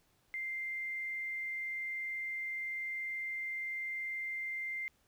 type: tone with quantisation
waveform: sine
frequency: 2093 Hz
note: C7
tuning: in tune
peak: -36 dBFS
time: 0.34-4.88 s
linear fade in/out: 0 ms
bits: 11
effects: pink hiss -72 dBFS RMS until 5.07 s